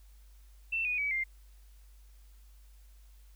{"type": "tone with pitch steps", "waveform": "sine", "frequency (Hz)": [2680, 2472, 2280, 2103], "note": ["E7", "D#7", "C#7", "C7"], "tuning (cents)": [28, -12, 48, 8], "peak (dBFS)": -29, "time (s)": [0.72, 1.24], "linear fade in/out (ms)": 10, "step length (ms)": 130, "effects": ["added 50 Hz sine -53 dBFS peak until 3.35 s", "white hiss -68 dBFS RMS until 3.35 s"]}